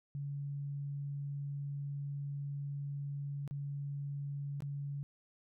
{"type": "tone with dropouts", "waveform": "sine", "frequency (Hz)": 141.8, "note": "C#3", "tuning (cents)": 40, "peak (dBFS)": -37, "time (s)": [0.15, 5.03], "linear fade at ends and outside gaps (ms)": 0, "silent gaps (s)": [[3.477, 3.51], [4.605, 4.622]], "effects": []}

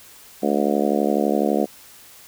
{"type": "harmonic tone", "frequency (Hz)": 72, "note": "D2", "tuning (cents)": -34, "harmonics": [3, 4, 5, 6, 7, 8, 9, 10], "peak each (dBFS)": [-23, -24, -25, -26, -26, -27, -28, -28], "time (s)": [0.42, 1.66], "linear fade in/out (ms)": 20, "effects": ["white hiss -46 dBFS RMS until 2.27 s"]}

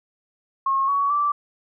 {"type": "tone with pitch steps", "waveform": "sine", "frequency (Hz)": [1083, 1123.8, 1166.1], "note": ["C#6", "C#6", "D6"], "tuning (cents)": [-41, 23, -13], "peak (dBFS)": -18, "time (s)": [0.66, 1.32], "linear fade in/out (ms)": 5, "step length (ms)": 220, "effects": []}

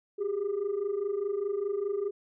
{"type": "tone pair together", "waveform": "sine", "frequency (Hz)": [385.1, 410], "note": ["G4", "G#4"], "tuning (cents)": [-31, -22], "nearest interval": "minor second", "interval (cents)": 109, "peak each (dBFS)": [-31, -28], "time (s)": [0.18, 2.11], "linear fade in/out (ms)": 20, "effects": ["tanh soft clip ceiling -25 dBFS"]}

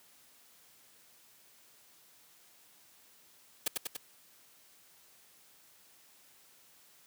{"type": "noise with echo", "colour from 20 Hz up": "white", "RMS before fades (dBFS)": -30, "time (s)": [3.66, 3.68], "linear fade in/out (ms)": 5, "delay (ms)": 96, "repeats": 3, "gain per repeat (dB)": -3, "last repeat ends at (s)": 3.968, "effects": ["white hiss -62 dBFS RMS until 7.06 s", "high-pass 100 Hz 12 dB/octave"]}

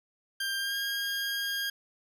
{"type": "tone with pitch glide", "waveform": "20% pulse", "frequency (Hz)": [1589, 1620.5], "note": ["G6", "G#6"], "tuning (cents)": [23, -43], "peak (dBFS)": -25, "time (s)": [0.4, 1.7], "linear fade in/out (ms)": 5, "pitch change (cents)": 34, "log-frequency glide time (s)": [0.58, 0.76], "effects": []}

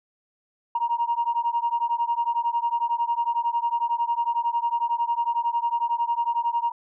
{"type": "beating tone pair", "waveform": "sine", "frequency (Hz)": [935, 946], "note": ["A#5", "A#5"], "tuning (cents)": [5, 25], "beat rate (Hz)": 11, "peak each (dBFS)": -24, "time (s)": [0.75, 6.72], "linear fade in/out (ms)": 5, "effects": ["tanh soft clip ceiling -15 dBFS"]}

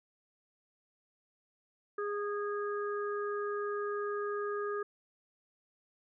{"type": "harmonic tone", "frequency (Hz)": 411.4, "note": "G#4", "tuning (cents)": -16, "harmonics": [1, 3, 4], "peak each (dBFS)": [-34, -39, -44], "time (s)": [1.98, 4.83], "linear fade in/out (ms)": 5, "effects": []}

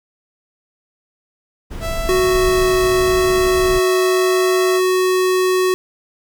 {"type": "noise", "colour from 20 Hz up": "brown", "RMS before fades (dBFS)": -25, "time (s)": [1.7, 3.8], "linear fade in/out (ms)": 20}
{"type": "tone with vibrato", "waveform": "sawtooth", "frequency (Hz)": 659.3, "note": "E5", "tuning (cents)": 0, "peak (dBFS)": -19, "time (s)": [1.8, 4.81], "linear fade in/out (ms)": 50, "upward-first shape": "triangle", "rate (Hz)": 0.8, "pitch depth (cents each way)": 12}
{"type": "tone", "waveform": "square", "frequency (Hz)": 370, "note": "F#4", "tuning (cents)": 0, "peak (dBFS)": -14, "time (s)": [2.09, 5.74], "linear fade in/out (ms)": 0}
{"effects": []}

